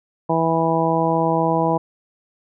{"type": "harmonic tone", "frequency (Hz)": 163.8, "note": "E3", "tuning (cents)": -11, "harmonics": [1, 2, 3, 4, 5, 6], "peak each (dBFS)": [-23, -23, -23, -23, -23, -23], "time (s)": [0.29, 1.78], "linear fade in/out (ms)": 10, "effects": []}